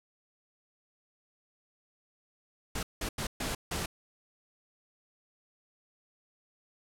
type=noise bursts at uneven times; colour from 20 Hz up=pink; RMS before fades=-34 dBFS; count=5; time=2.75-2.83 / 3.01-3.09 / 3.18-3.27 / 3.4-3.55 / 3.71-3.86 s; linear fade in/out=5 ms; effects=low-pass 12000 Hz 12 dB/octave